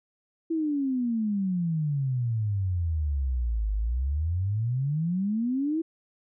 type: exponential two-way sweep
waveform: sine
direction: down then up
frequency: 332.7 to 50.3 to 332.7 Hz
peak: -24 dBFS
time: 0.5-5.82 s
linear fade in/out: 10 ms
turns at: 3.73 s
effects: none